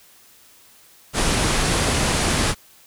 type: low-pass noise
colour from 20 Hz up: pink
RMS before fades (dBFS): -20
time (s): 1.13-2.55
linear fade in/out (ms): 50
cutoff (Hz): 11000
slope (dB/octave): 96
effects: white hiss -51 dBFS RMS until 2.86 s